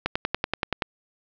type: click train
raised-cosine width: 0.3 ms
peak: -7 dBFS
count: 9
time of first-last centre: 0.06-0.822 s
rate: 10.5 Hz
effects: low-pass 5000 Hz 12 dB/octave + 8-bit